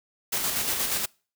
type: noise with tremolo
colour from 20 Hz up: white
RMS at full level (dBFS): -26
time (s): 0.32-1.06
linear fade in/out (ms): 10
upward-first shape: square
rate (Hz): 8.4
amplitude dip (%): 35
effects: noise-tail reverb RT60 0.4 s tail -26 dB re dry